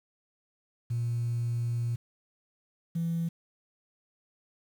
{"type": "tone pair in turn", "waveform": "sine", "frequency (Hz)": [118.3, 167.3], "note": ["A#2", "E3"], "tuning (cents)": [26, 26], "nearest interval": "tritone", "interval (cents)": 600, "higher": "second", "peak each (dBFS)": -26, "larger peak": "neither", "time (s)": [[0.9, 1.96], [2.95, 3.29]], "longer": "first", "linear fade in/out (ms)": 10, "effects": ["tanh soft clip ceiling -24 dBFS", "9-bit"]}